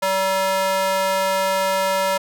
square tone with high-pass filter, 191.2 Hz, G3, 43 cents flat, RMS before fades -20 dBFS, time 0.02-2.18 s, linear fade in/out 10 ms, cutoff 710 Hz, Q 2.2, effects none

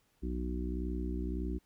harmonic tone, 61.74 Hz, B1, in tune, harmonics 1 / 3 / 4 / 5 / 6, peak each -35 / -41 / -43 / -41 / -44 dBFS, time 0.22-1.59 s, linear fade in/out 20 ms, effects pink hiss -73 dBFS RMS until 1.65 s

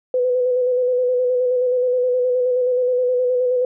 sine tone with vibrato, 500 Hz, B4, 21 cents sharp, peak -15 dBFS, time 0.14-3.65 s, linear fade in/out 2 ms, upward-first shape square, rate 9.5 Hz, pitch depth 25 cents each way, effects none

